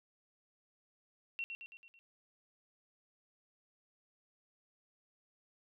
sine tone with echo, 2728 Hz, F7, 41 cents flat, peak -36 dBFS, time 1.39-1.44 s, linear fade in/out 0 ms, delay 110 ms, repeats 5, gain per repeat -5 dB, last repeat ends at 1.99 s, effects none

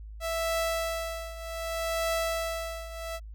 sawtooth tone with tremolo, 659.3 Hz, E5, in tune, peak -22 dBFS, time 0.2-3.2 s, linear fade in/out 50 ms, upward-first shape triangle, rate 0.65 Hz, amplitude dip 85%, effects added 53 Hz sine -40 dBFS peak until 3.34 s

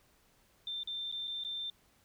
sine tone with dropouts, 3576 Hz, A7, 27 cents sharp, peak -36 dBFS, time 0.67-1.7 s, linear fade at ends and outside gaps 2 ms, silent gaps 0.833-0.873 / 1.116-1.124 / 1.274-1.278 / 1.438-1.448 s, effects pink hiss -68 dBFS RMS until 2.04 s

